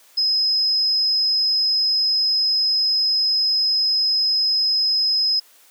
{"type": "tone", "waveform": "sine", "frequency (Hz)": 5090, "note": "D#8", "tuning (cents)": 39, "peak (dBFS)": -16, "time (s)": [0.17, 5.4], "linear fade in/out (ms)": 10, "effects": ["white hiss -52 dBFS RMS until 5.7 s", "high-pass 400 Hz 12 dB/octave"]}